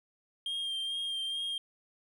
triangle tone with vibrato, 3203 Hz, G7, 37 cents sharp, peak -31 dBFS, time 0.46-1.58 s, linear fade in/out 2 ms, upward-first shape sine, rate 2.3 Hz, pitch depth 23 cents each way, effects none

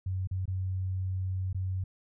sine tone with dropouts, 93.6 Hz, F#2, 20 cents sharp, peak -29 dBFS, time 0.06-1.84 s, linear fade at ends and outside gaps 5 ms, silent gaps 0.273-0.311 / 0.456-0.478 / 1.53-1.546 s, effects none

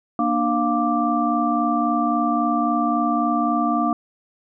sine tone cluster, 234.7 / 298.4 / 702 / 1175 Hz, A#3 / D4 / F5 / D6, +12 / +28 / +9 / +1 cents, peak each -23 dBFS, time 0.19-3.93 s, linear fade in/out 2 ms, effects none

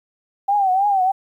sine tone with vibrato, 780 Hz, G5, 9 cents flat, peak -14 dBFS, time 0.48-1.12 s, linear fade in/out 10 ms, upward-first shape triangle, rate 3.2 Hz, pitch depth 120 cents each way, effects 9-bit

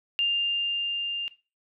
sine tone with level ramp, 2800 Hz, F7, 4 cents sharp, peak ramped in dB -21 to -28 dBFS, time 0.19-1.28 s, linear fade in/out 0 ms, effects noise-tail reverb RT60 0.3 s tail -17 dB re dry

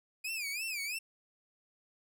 sawtooth tone with vibrato, 2449 Hz, D#7, 28 cents flat, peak -32 dBFS, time 0.24-0.99 s, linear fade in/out 10 ms, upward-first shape sine, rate 3 Hz, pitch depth 170 cents each way, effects none

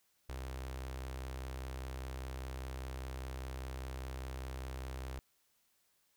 sawtooth tone with notch filter, 65 Hz, C2, 11 cents flat, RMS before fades -43 dBFS, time 0.29-5.19 s, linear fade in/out 0 ms, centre 190 Hz, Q 0.99, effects white hiss -75 dBFS RMS until 6.16 s

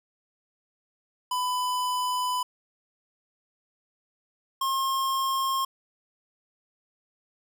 square tone pair in turn, 999 / 1071.5 Hz, B5 / C6, +20 / +41 cents, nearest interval minor second, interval 121 cents, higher second, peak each -26 / -25 dBFS, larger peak second, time 1.31-2.43 / 4.61-5.65 s, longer first, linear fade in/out 5 ms, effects none

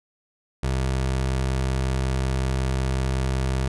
25% pulse tone, 65.41 Hz, C2, in tune, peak -18 dBFS, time 0.63-3.68 s, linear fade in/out 5 ms, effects resampled to 24000 Hz

